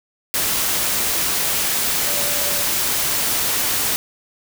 sine tone in noise, 581 Hz, D5, 19 cents flat, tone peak -31 dBFS, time 2.07-2.63 s, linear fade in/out 0 ms, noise white, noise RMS -20 dBFS, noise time 0.34-3.96 s, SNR -14 dB, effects none

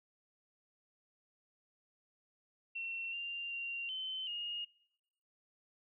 sine tone with pitch steps, 2715 / 2785 / 2765 / 3065 / 2856 Hz, F7 / F7 / F7 / G7 / F7, -50 / -5 / -18 / -40 / +38 cents, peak -38 dBFS, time 2.75-4.65 s, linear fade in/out 10 ms, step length 380 ms, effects noise-tail reverb RT60 0.9 s tail -25 dB re dry

